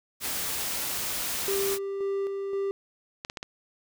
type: noise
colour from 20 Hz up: white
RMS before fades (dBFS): -31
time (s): 0.2-1.79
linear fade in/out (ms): 50
type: tone with tremolo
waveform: triangle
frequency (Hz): 394.3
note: G4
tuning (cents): +10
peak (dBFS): -24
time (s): 1.48-2.71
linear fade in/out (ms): 0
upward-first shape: square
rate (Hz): 1.9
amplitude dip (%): 35
type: clicks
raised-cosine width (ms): 0.2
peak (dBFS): -18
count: 4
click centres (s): 3.249 / 3.299 / 3.372 / 3.429
effects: none